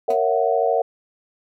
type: chord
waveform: sine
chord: F# dominant seventh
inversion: first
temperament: just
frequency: 462.5 / 555 / 666 / 740 Hz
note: A#4 / C#5 / E5 / F#5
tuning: -14 / +2 / +18 / 0 cents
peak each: -21 / -23 / -22 / -22 dBFS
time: 0.08-0.82 s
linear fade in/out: 5 ms
type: tone with exponential decay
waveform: 15% pulse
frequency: 249.6 Hz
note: B3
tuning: 19 cents sharp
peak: -23 dBFS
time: 0.1-0.2 s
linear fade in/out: 5 ms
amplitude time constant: 21 ms
effects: none

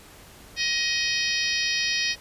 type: harmonic tone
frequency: 628 Hz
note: D#5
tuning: 16 cents sharp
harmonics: 3 / 4 / 5 / 6 / 7 / 8 / 9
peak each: -29 / -29 / -32 / -33 / -31 / -30 / -32 dBFS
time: 0.56-2.16 s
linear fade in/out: 50 ms
effects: pink hiss -48 dBFS RMS until 2.2 s + resampled to 32000 Hz

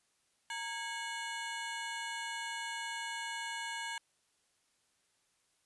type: ring-modulated tone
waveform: 25% pulse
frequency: 1282 Hz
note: E6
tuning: 49 cents flat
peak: -31 dBFS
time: 0.5-3.98 s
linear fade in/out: 2 ms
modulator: 360 Hz
effects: white hiss -75 dBFS RMS until 5.65 s + resampled to 24000 Hz

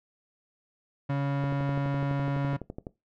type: tone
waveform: 35% pulse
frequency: 140 Hz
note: C#3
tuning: 18 cents sharp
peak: -24 dBFS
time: 1.09-2.57 s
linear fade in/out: 10 ms
type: click train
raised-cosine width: 2 ms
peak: -23 dBFS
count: 18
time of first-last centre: 1.44-2.869 s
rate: 11.9 Hz
effects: noise-tail reverb RT60 0.2 s tail -19 dB re dry + low-pass 2000 Hz 12 dB/octave

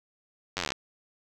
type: slowing click train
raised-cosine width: 0.2 ms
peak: -12 dBFS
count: 13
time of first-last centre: 0.57-0.72 s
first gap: 10 ms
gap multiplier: 1.04
effects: none

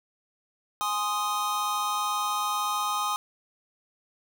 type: chord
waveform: square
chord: Ab major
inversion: none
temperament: equal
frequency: 830.6 / 1046.5 / 1244.5 Hz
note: Ab5 / C6 / Eb6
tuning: 0 / 0 / 0 cents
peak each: -33 / -33 / -29 dBFS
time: 0.81-3.16 s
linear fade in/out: 0 ms
effects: none

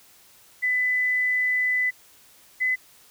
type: tone pair in turn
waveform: sine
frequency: 2001 / 2017 Hz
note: B6 / B6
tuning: +22 / +36 cents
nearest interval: unison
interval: 14 cents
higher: second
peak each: -20 dBFS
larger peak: neither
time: 0.62-1.91 / 2.6-2.76 s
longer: first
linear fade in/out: 20 ms
effects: white hiss -54 dBFS RMS until 3.1 s

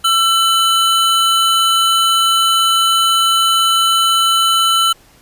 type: tone pair together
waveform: square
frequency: 1341 / 3010 Hz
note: E6 / F#7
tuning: +29 / +29 cents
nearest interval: octave + major second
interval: 1400 cents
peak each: -14 dBFS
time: 0.04-4.93 s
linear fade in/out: 10 ms
effects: pink hiss -48 dBFS RMS until 5.21 s + resampled to 32000 Hz

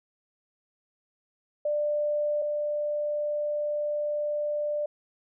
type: tone pair in turn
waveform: sine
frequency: 593 / 593 Hz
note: D5 / D5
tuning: +17 / +17 cents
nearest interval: unison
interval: 0 cents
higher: neither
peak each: -24 / -26 dBFS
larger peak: first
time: 1.65-2.42 / 2.42-4.86 s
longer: second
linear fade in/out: 5 ms
effects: none

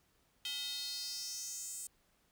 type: tone with high-pass filter sweep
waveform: square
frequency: 284.8 Hz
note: C#4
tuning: 47 cents sharp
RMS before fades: -42 dBFS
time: 0.45-1.87 s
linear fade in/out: 2 ms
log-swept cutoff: 3200 to 8200 Hz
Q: 4.5
effects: pink hiss -73 dBFS RMS until 2.31 s

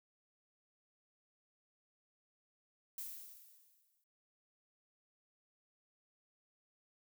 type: noise with exponential decay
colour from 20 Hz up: violet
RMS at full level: -43 dBFS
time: 2.98-4.04 s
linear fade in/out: 2 ms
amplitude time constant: 230 ms
effects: noise-tail reverb RT60 0.1 s tail -19 dB re dry

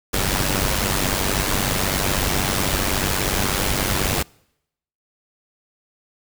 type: noise with amplitude modulation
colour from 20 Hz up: pink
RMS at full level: -18 dBFS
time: 0.13-4.23 s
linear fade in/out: 10 ms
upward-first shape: sine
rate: 96.3 Hz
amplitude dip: 70%
effects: noise-tail reverb RT60 0.8 s tail -26 dB re dry

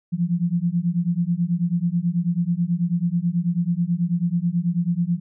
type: beating tone pair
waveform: sine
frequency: 168.4 / 177.6 Hz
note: E3 / F3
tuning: +37 / +29 cents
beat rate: 9.2 Hz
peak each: -22 dBFS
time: 0.12-5.2 s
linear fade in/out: 20 ms
effects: none

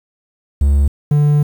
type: tone pair in turn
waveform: triangle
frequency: 70.6 / 147.2 Hz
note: C#2 / D3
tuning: +32 / +4 cents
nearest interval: octave + minor second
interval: 1272 cents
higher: second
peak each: -7 dBFS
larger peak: neither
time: 0.61-0.88 / 1.11-1.43 s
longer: second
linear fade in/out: 5 ms
effects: 7-bit

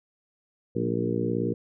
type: harmonic tone with a mistuned harmonic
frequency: 58.27 Hz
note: A#1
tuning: in tune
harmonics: 2 / 3 / 4 / 5 / 6 / 7 / 8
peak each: -32 / -32 / -32 / -32 / -32 / -32 / -32 dBFS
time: 0.75-1.54 s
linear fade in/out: 10 ms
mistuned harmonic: 3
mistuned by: +48 cents
effects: none

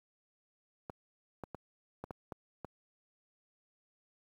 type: clicks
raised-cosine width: 1 ms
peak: -27 dBFS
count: 7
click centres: 0.898 / 1.437 / 1.547 / 2.04 / 2.108 / 2.322 / 2.647 s
effects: high-pass 60 Hz 12 dB/octave + 10-bit

